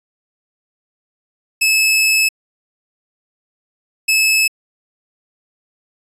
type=tone bursts at uneven times; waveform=sawtooth; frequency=2600 Hz; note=E7; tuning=24 cents flat; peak=-8 dBFS; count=2; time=1.61-2.29 / 4.08-4.48 s; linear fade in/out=10 ms; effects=resampled to 32000 Hz